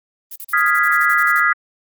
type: noise bursts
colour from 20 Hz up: violet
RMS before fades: -31 dBFS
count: 13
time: 0.31-1.403 s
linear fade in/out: 5 ms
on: 49 ms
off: 38 ms
type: chord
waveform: sine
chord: F half-diminished seventh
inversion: third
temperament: equal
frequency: 1244.5 / 1396.9 / 1661.2 / 1975.5 Hz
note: Eb6 / F6 / Ab6 / Cb7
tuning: 0 / 0 / 0 / 0 cents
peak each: -18 dBFS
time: 0.53-1.53 s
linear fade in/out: 5 ms
effects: Opus 24 kbps